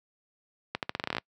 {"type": "accelerating click train", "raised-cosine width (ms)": 0.3, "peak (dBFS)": -13, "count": 12, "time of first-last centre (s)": [0.75, 1.183], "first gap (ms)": 78, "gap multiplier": 0.85, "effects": ["noise-tail reverb RT60 0.1 s tail -26 dB re dry", "high-pass 100 Hz 12 dB/octave"]}